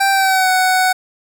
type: tone with pitch glide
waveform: 25% pulse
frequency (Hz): 784 to 744.3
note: G5 to F#5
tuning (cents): 0 to +10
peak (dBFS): -8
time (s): 0-0.93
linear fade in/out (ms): 10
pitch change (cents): -90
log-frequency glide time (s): 0.11-0.5
effects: none